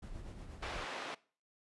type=noise with tremolo; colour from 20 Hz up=brown; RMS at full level=-45 dBFS; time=0.02-0.85 s; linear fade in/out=10 ms; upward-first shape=sine; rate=8.3 Hz; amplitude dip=45%
type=band-pass noise; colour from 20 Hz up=pink; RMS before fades=-43 dBFS; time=0.62-1.15 s; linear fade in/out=10 ms; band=480 to 3300 Hz; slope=12 dB/octave
effects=noise-tail reverb RT60 0.4 s tail -21 dB re dry + resampled to 24000 Hz